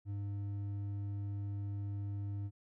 sine tone with hard clipping, 100.8 Hz, G2, 49 cents sharp, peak -38 dBFS, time 0.05-2.51 s, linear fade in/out 50 ms, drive 5 dB, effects none

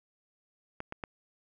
clicks, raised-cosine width 0.5 ms, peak -22 / -23 / -21 dBFS, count 3, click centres 0.804 / 0.924 / 1.038 s, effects none

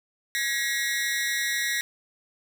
sawtooth tone with amplitude modulation, 1907 Hz, A#6, 39 cents sharp, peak -17 dBFS, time 0.35-1.81 s, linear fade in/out 0 ms, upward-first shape sine, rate 248 Hz, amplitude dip 100%, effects none

